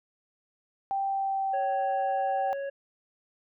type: tone with pitch glide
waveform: sine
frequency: 784 to 773.7 Hz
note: G5 to G5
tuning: 0 to -23 cents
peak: -26 dBFS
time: 0.91-2.53 s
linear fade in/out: 0 ms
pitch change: -23 cents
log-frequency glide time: 1.04-1.61 s
type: harmonic tone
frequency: 554.4 Hz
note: C#5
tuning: in tune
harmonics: 1 / 3 / 5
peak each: -31 / -43 / -56 dBFS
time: 1.53-2.7 s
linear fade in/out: 10 ms
effects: none

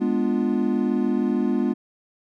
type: chord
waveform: triangle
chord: G# diminished seventh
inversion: none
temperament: equal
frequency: 207.7 / 246.9 / 293.7 / 349.2 Hz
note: G#3 / B3 / D4 / F4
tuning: 0 / 0 / 0 / 0 cents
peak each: -23 / -21 / -25 / -25 dBFS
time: 0-1.74 s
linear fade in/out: 20 ms
effects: none

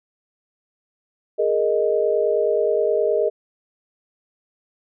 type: chord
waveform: sine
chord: Ab suspended second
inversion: none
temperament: equal with one note detuned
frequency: 415.3 / 464.8 / 622.3 Hz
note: Ab4 / Bb4 / Eb5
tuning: 0 / -5 / 0 cents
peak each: -21 dBFS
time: 1.38-3.3 s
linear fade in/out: 20 ms
effects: none

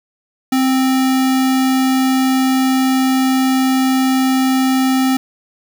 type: tone with sample-and-hold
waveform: sine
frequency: 261.6 Hz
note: C4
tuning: in tune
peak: -11 dBFS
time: 0.52-5.17 s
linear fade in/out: 5 ms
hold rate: 1050 Hz
effects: none

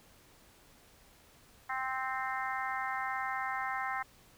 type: harmonic tone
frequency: 261.6 Hz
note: C4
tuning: in tune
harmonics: 3 / 4 / 5 / 6 / 7 / 8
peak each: -38 / -39 / -40 / -43 / -40 / -43 dBFS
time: 1.69-4.03 s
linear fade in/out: 10 ms
effects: pink hiss -61 dBFS RMS until 4.37 s

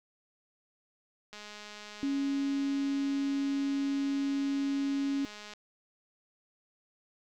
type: click train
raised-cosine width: 0.2 ms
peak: -29 dBFS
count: 880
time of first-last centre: 1.33-5.536 s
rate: 209 Hz
type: tone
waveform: sine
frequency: 277.2 Hz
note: C#4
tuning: in tune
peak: -28 dBFS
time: 2.03-5.25 s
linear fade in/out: 0 ms
effects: none

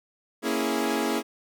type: chord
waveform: sawtooth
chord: A# half-diminished seventh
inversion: none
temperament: equal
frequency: 233.1 / 277.2 / 329.6 / 415.3 Hz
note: A#3 / C#4 / E4 / G#4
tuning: 0 / 0 / 0 / 0 cents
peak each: -26 dBFS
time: 0.42-1.23 s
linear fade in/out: 50 ms
effects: none

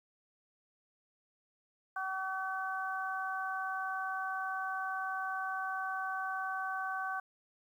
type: harmonic tone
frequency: 380.3 Hz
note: F#4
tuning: 48 cents sharp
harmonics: 2 / 3 / 4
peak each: -39 / -39 / -38 dBFS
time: 1.96-7.2 s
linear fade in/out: 5 ms
effects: 11-bit

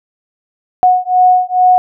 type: beating tone pair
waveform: sine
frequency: 731 / 733.3 Hz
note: F#5 / F#5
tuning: -21 / -16 cents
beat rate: 2.3 Hz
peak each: -10 dBFS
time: 0.83-1.78 s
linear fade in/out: 0 ms
effects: none

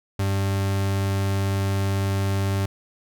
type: tone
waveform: 40% pulse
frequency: 98 Hz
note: G2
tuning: in tune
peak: -20 dBFS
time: 0.19-2.66 s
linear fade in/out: 5 ms
effects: none

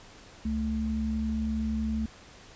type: tone pair together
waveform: sine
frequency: 69.3 / 220 Hz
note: C#2 / A3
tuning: 0 / 0 cents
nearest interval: octave + minor sixth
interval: 2000 cents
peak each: -32 / -28 dBFS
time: 0.45-2.06 s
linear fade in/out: 5 ms
effects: pink hiss -51 dBFS RMS until 2.55 s + resampled to 16000 Hz

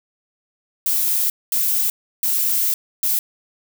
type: noise bursts at uneven times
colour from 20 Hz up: violet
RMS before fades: -19 dBFS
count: 4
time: 0.86-1.3 / 1.52-1.9 / 2.23-2.74 / 3.03-3.19 s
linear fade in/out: 2 ms
effects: none

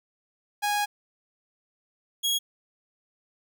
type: tone pair in turn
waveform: sawtooth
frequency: 826 / 3310 Hz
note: G#5 / G#7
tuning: -10 / -6 cents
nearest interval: 2 octaves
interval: 2404 cents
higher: second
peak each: -20 dBFS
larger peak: neither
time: 0.62-0.86 / 2.23-2.39 s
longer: first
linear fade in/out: 20 ms
effects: none

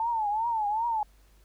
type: tone with vibrato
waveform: sine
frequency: 880 Hz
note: A5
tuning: in tune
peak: -25 dBFS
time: 0-1.03 s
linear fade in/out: 2 ms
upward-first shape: triangle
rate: 2.6 Hz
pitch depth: 150 cents each way
effects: added 50 Hz sine -56 dBFS peak until 1.44 s + pink hiss -65 dBFS RMS until 1.44 s

